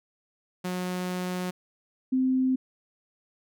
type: tone pair in turn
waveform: sawtooth / sine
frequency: 181.5 / 259.3 Hz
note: F#3 / C4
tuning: -33 / -15 cents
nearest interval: tritone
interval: 618 cents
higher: second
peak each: -25 / -21 dBFS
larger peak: second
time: 0.64-1.51 / 2.12-2.56 s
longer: first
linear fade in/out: 10 ms
effects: none